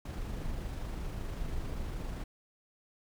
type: noise with amplitude modulation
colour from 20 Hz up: brown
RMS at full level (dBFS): -36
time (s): 0.05-2.24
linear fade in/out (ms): 5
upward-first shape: sine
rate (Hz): 25.1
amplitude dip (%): 25
effects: none